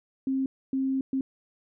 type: tone bursts at uneven times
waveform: sine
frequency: 266.5 Hz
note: C4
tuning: 32 cents sharp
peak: -24 dBFS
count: 3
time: 0.27-0.46 / 0.73-1.01 / 1.13-1.21 s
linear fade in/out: 2 ms
effects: none